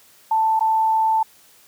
sine tone with dropouts, 884 Hz, A5, 8 cents sharp, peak -15 dBFS, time 0.31-1.23 s, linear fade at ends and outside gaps 5 ms, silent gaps 0.594-0.607 s, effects white hiss -52 dBFS RMS until 1.67 s + high-pass 80 Hz 12 dB/octave

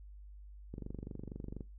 click train, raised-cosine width 3 ms, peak -30 dBFS, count 22, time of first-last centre 0.74-1.608 s, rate 24.2 Hz, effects noise-tail reverb RT60 0.2 s tail -19 dB re dry + added 50 Hz sine -49 dBFS peak until 1.78 s

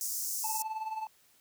pink high-pass noise, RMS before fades -35 dBFS, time 0.01-0.62 s, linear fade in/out 0 ms, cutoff 5500 Hz, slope 48 dB/octave
triangle tone with tremolo, 876 Hz, A5, 8 cents flat, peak -29 dBFS, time 0.44-1.07 s, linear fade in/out 2 ms, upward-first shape triangle, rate 19 Hz, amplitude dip 75%
effects white hiss -65 dBFS RMS until 1.4 s

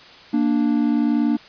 triangle tone pair together, 233.4 / 294.1 Hz, A#3 / D4, +2 / +3 cents, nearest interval major third, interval 401 cents, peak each -17 dBFS, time 0.33-1.37 s, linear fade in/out 10 ms, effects white hiss -44 dBFS RMS until 1.48 s + resampled to 11025 Hz

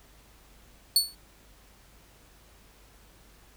sawtooth tone with exponential decay, 4435 Hz, C#8, in tune, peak -13 dBFS, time 0.96-1.15 s, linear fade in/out 2 ms, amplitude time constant 41 ms, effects added 50 Hz sine -58 dBFS peak until 3.56 s + pink hiss -58 dBFS RMS until 3.56 s

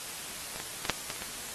clicks, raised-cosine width 0.2 ms, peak -19 / -19 / -15 / -7 / -16 / -23 / -18 / -25 dBFS, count 8, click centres 0.56 / 0.601 / 0.852 / 0.897 / 1.102 / 1.162 / 1.221 / 1.488 s, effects white hiss -40 dBFS RMS until 1.54 s + AAC 32 kbps

